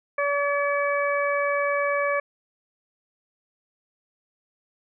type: harmonic tone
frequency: 571 Hz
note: D5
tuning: 49 cents flat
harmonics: 1 / 2 / 3 / 4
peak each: -24 / -27 / -29 / -30 dBFS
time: 0.18-2.2 s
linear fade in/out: 5 ms
effects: none